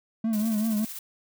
triangle tone with vibrato, 217.8 Hz, A3, 17 cents flat, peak -21 dBFS, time 0.24-0.85 s, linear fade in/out 5 ms, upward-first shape triangle, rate 5.2 Hz, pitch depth 89 cents each way
blue noise with tremolo, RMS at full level -37 dBFS, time 0.33-0.99 s, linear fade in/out 2 ms, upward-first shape square, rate 16 Hz, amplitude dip 35%
effects none

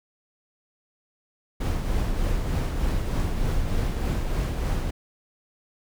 brown noise with tremolo, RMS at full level -23 dBFS, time 1.6-4.91 s, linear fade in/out 10 ms, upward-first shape triangle, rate 3.3 Hz, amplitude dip 40%, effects none

